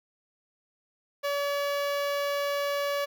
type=tone with notch filter; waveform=sawtooth; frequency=570 Hz; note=C#5; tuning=48 cents sharp; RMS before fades=-29 dBFS; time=1.23-3.06 s; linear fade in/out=20 ms; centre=8500 Hz; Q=1; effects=none